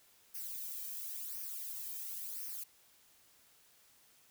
violet noise with flanger, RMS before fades -43 dBFS, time 0.34-2.64 s, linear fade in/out 10 ms, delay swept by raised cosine 0.26 to 1.46 ms, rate 0.95 Hz, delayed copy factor -0.65, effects white hiss -66 dBFS RMS until 4.3 s

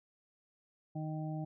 harmonic tone, 155.56 Hz, D#3, in tune, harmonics 1 / 2 / 4 / 5, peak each -37 / -43 / -48 / -48 dBFS, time 0.95-1.45 s, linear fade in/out 10 ms, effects none

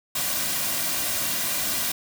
white noise with comb filter, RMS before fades -26 dBFS, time 0.15-1.92 s, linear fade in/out 5 ms, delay 2.3 ms, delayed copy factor -0.55, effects none

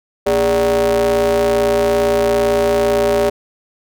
square ring-modulated tone, 87.31 Hz, F2, in tune, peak -10 dBFS, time 0.26-3.3 s, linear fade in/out 10 ms, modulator 495 Hz, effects none

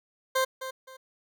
20% pulse tone with echo, 523.3 Hz, C5, in tune, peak -18 dBFS, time 0.35-0.45 s, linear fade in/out 10 ms, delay 260 ms, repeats 2, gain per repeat -11 dB, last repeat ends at 0.97 s, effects none

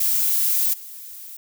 violet noise with level steps, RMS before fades -20 / -38 dBFS, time 0-1.37 s, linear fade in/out 5 ms, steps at 0.73 s, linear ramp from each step 10 ms, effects none

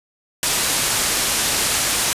white low-pass noise, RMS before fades -20 dBFS, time 0.43-2.13 s, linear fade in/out 0 ms, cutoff 11000 Hz, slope 24 dB/octave, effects resampled to 32000 Hz

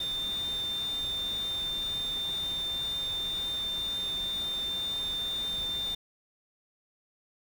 sine tone in noise, 3599 Hz, A7, 38 cents sharp, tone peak -30 dBFS, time 0-5.95 s, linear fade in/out 5 ms, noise pink, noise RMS -44 dBFS, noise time 0-5.95 s, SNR +11 dB, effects none

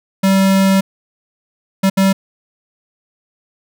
square tone bursts at uneven times, 193.1 Hz, G3, 26 cents flat, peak -10 dBFS, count 3, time 0.23-0.81 / 1.83-1.9 / 1.97-2.13 s, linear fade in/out 10 ms, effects none

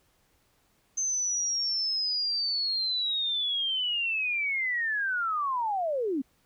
sine linear sweep, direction down, 6272 to 246.9 Hz, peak -26 dBFS, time 0.97-6.22 s, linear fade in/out 10 ms, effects pink hiss -68 dBFS RMS until 6.45 s

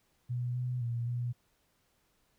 sine tone with pitch steps, 122.6 / 124.8 / 118.2 / 121.4 Hz, B2 / B2 / A#2 / B2, -12 / +19 / +24 / -29 cents, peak -31 dBFS, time 0.29-1.33 s, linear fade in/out 20 ms, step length 260 ms, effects pink hiss -73 dBFS RMS until 2.38 s

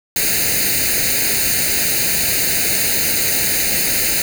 white noise with comb filter, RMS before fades -17 dBFS, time 0.16-4.22 s, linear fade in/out 2 ms, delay 0.45 ms, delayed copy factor +0.85, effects none

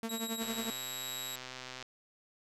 sawtooth tone with tremolo, 226.5 Hz, A#3, 50 cents flat, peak -29 dBFS, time 0.03-0.7 s, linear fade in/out 0 ms, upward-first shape triangle, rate 11 Hz, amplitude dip 90%
20% pulse tone, 3838 Hz, A#7, 50 cents sharp, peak -33 dBFS, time 0.09-1.36 s, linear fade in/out 5 ms
click train, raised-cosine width 0.2 ms, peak -26 dBFS, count 181, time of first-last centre 0.42-1.826 s, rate 128 Hz
effects resampled to 32000 Hz

